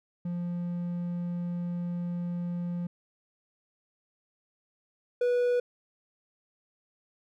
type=tone pair in turn; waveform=triangle; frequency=174.61 / 489 Hz; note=F3 / B4; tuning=0 / -17 cents; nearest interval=octave + tritone; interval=1783 cents; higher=second; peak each=-28 / -21 dBFS; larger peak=second; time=0.25-2.87 / 5.21-5.6 s; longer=first; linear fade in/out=5 ms; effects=none